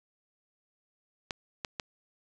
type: clicks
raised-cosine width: 0.2 ms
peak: -16 dBFS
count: 3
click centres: 1.308 / 1.648 / 1.798 s
effects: resampled to 22050 Hz + 8-bit